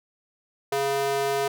square tone with high-pass filter, 138.59 Hz, C#3, in tune, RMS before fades -25 dBFS, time 0.72-1.48 s, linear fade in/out 5 ms, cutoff 510 Hz, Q 2.5, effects none

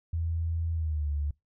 sine tone with pitch glide, 82.7 to 72.83 Hz, E2 to D2, +6 to -14 cents, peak -27 dBFS, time 0.13-1.31 s, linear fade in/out 5 ms, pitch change -220 cents, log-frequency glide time 0.73-1.09 s, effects noise-tail reverb RT60 0.2 s tail -25 dB re dry

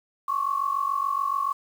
sine tone pair together, 1088 / 1135 Hz, C#6 / C#6, -33 / +41 cents, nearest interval minor second, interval 74 cents, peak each -26 dBFS, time 0.28-1.53 s, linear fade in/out 5 ms, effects 8-bit

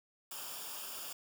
white noise with comb filter, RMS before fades -44 dBFS, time 0.31-1.13 s, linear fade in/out 5 ms, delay 0.49 ms, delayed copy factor -0.7, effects none

